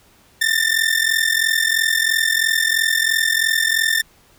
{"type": "ring-modulated tone", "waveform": "sawtooth", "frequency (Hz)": 1795, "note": "A6", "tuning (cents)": 34, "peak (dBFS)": -9, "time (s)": [0.41, 4.02], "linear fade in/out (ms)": 5, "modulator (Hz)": 21.5, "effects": ["pink hiss -53 dBFS RMS until 4.38 s"]}